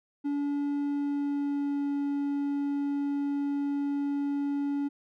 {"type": "tone with pitch glide", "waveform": "triangle", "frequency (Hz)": [286.3, 283.8], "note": ["D4", "C#4"], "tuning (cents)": [-44, 41], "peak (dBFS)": -25, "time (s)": [0.24, 4.89], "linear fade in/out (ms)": 20, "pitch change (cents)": -15, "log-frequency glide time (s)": [0.85, 1.92], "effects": []}